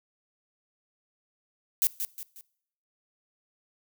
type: noise with echo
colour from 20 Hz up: violet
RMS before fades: -23 dBFS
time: 1.82-1.87 s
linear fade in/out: 0 ms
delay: 180 ms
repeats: 3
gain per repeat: -8 dB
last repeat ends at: 2.41 s
effects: noise-tail reverb RT60 0.7 s tail -22 dB re dry